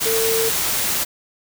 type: tone in noise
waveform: sine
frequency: 450.3 Hz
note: A4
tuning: 40 cents sharp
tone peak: -19 dBFS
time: 0.05-0.5 s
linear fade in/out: 20 ms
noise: white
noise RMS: -21 dBFS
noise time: 0-1.05 s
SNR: -1 dB
effects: none